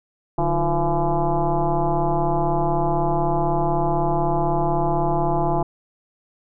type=tone with frequency modulation; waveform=sine; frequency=350 Hz; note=F4; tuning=4 cents sharp; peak=-17 dBFS; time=0.38-5.63 s; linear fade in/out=5 ms; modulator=166 Hz; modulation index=3.6; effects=none